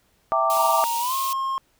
sine chord, E half-diminished seventh, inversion none, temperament equal with one note detuned, 659.3 / 784 / 911 / 1174.7 Hz, E5 / G5 / Bb5 / D6, 0 / 0 / -40 / 0 cents, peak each -23 / -26 / -26 / -21 dBFS, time 0.32-0.84 s, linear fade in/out 0 ms
white high-pass noise, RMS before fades -31 dBFS, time 0.5-1.33 s, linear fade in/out 0 ms, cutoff 2400 Hz, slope 48 dB/octave
triangle tone with pitch glide, 932.3 to 1070.9 Hz, A#5 to C6, 0 to +40 cents, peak -21 dBFS, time 0.57-1.58 s, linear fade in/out 0 ms, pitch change +240 cents, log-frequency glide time 0.99-1.15 s
effects pink hiss -64 dBFS RMS until 1.79 s

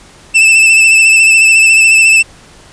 45% pulse tone with vibrato, 2643 Hz, E7, 4 cents sharp, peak -3 dBFS, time 0.34-2.23 s, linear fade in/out 20 ms, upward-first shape sine, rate 14 Hz, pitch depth 32 cents each way, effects pink hiss -39 dBFS RMS until 2.72 s + resampled to 22050 Hz

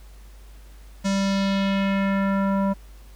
square tone with low-pass filter sweep, 196 Hz, G3, in tune, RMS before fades -22 dBFS, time 1.04-2.74 s, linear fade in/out 20 ms, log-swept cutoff 6900 to 930 Hz, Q 1.8, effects added 50 Hz sine -42 dBFS peak until 3.15 s + pink hiss -55 dBFS RMS until 3.15 s

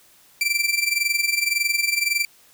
sawtooth tone with amplitude modulation, 2347 Hz, D7, 2 cents flat, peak -13 dBFS, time 0.41-2.25 s, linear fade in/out 2 ms, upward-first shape sine, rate 21.8 Hz, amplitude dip 75%, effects white hiss -54 dBFS RMS until 2.53 s

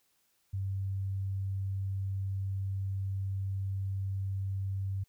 sine tone, 97 Hz, G2, 18 cents flat, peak -31 dBFS, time 0.53-5.04 s, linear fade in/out 10 ms, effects white hiss -73 dBFS RMS until 5.08 s

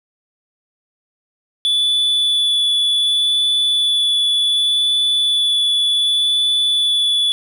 triangle tone with vibrato, 3453 Hz, A7, 33 cents flat, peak -12 dBFS, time 1.65-7.32 s, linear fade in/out 0 ms, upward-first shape sine, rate 0.67 Hz, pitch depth 9 cents each way, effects none

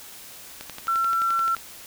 click train, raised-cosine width 0.2 ms, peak -18 dBFS, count 12, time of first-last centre 0.61-1.567 s, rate 11.5 Hz
sine tone, 1351 Hz, E6, 42 cents sharp, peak -20 dBFS, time 0.88-1.55 s, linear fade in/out 2 ms
effects white hiss -43 dBFS RMS until 1.86 s

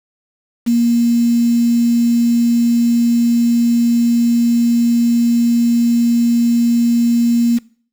sine tone with quantisation, 235.8 Hz, A#3, 20 cents sharp, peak -10 dBFS, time 0.66-7.59 s, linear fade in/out 20 ms, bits 5, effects noise-tail reverb RT60 0.5 s tail -22 dB re dry

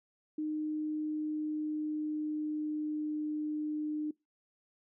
sine tone with pitch glide, 306.9 to 303.2 Hz, D#4 to D#4, -24 to -45 cents, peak -32 dBFS, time 0.38-4.11 s, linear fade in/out 5 ms, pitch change -21 cents, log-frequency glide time 0.5-3.28 s, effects noise-tail reverb RT60 0.2 s tail -23 dB re dry

